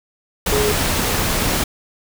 sine tone in noise, 420 Hz, G#4, 19 cents sharp, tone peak -17 dBFS, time 0.52-0.72 s, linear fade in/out 5 ms, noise pink, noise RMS -19 dBFS, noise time 0.46-1.64 s, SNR -1 dB, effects none

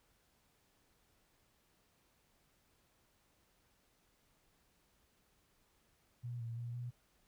sine tone with pitch steps, 120.8 / 115.8 / 119.1 / 121.9 Hz, B2 / A#2 / A#2 / B2, -38 / -11 / +38 / -22 cents, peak -40 dBFS, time 6.23-6.91 s, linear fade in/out 20 ms, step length 170 ms, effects pink hiss -74 dBFS RMS until 7.27 s

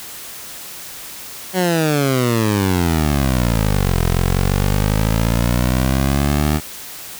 15% pulse exponential two-way sweep, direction down then up, 189.1 to 42.35 to 77.1 Hz, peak -8 dBFS, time 1.53-6.61 s, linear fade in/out 50 ms, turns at 4.01 s, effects white hiss -33 dBFS RMS until 7.19 s

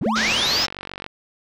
triangle linear sweep, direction up, 91 to 5430 Hz, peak -19 dBFS, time 0.01-0.66 s, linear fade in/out 5 ms
sine tone with exponential decay, 220 Hz, A3, in tune, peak -17 dBFS, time 0.06-0.66 s, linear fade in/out 0 ms, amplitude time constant 130 ms
white low-pass noise, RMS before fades -24 dBFS, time 0.15-0.67 s, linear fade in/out 20 ms, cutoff 6000 Hz, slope 48 dB/octave
click train, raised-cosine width 0.3 ms, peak -15 dBFS, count 38, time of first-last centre 0.28-1.064 s, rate 47.2 Hz
effects none

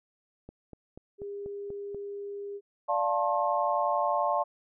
click train, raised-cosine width 2 ms, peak -31 dBFS, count 7, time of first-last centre 0.49-1.946 s, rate 4.12 Hz
sine tone, 403.8 Hz, G#4, 49 cents flat, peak -35 dBFS, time 1.18-2.61 s, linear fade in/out 50 ms
sine chord, D minor seventh, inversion none, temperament equal with one note detuned, 587.3 / 698.5 / 880 / 1069.7 Hz, D5 / F5 / A5 / C6, 0 / 0 / 0 / +38 cents, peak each -30 dBFS, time 2.88-4.44 s, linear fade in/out 20 ms
effects none

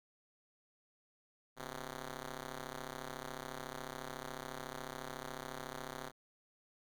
5% pulse ring-modulated tone, 130 Hz, C3, 11 cents flat, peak -29 dBFS, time 1.56-6.12 s, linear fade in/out 50 ms, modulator 113 Hz, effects none

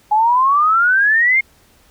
sine exponential sweep, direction up, 830.6 to 2163 Hz, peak -10 dBFS, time 0.11-1.41 s, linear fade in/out 10 ms, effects pink hiss -52 dBFS RMS until 1.9 s

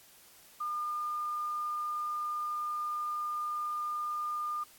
sine tone with quantisation, 1209 Hz, D6, 50 cents sharp, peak -32 dBFS, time 0.6-4.64 s, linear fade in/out 10 ms, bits 10, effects white hiss -58 dBFS RMS until 4.78 s + AAC 64 kbps

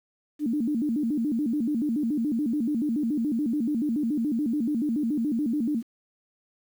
sine tone with vibrato, 261.6 Hz, C4, in tune, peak -23 dBFS, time 0.39-5.83 s, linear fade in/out 50 ms, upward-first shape square, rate 7 Hz, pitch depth 230 cents each way, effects 9-bit

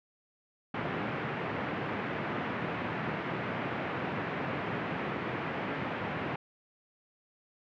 pink band-pass noise, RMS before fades -35 dBFS, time 0.74-6.36 s, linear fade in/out 5 ms, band 120 to 2400 Hz, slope 24 dB/octave, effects none

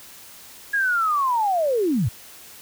sine linear sweep, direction down, 1670 to 88.8 Hz, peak -18 dBFS, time 0.73-2.09 s, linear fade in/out 10 ms, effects white hiss -44 dBFS RMS until 2.61 s

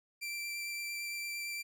sawtooth tone with vibrato, 2349 Hz, D7, in tune, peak -34 dBFS, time 0.21-1.63 s, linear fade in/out 20 ms, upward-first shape sine, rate 8.8 Hz, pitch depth 10 cents each way, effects none

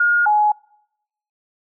sine tone pair in turn, 1426 / 841.1 Hz, F6 / G#5, +36 / +22 cents, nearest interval major sixth, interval 914 cents, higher first, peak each -12 dBFS, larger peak neither, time 0-0.26 / 0.26-0.52 s, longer neither, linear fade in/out 5 ms, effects noise-tail reverb RT60 0.8 s tail -25 dB re dry

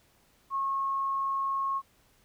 sine tone, 1089 Hz, C#6, 31 cents flat, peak -27 dBFS, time 0.5-1.82 s, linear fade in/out 50 ms, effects pink hiss -65 dBFS RMS until 2.24 s

